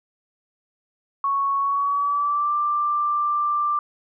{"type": "tone with pitch glide", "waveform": "sine", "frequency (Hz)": [1108.7, 1181.4], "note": ["C#6", "D6"], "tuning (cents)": [0, 10], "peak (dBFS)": -19, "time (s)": [1.24, 3.79], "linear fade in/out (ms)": 2, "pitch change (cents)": 110, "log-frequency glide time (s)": [1.59, 2.54], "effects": []}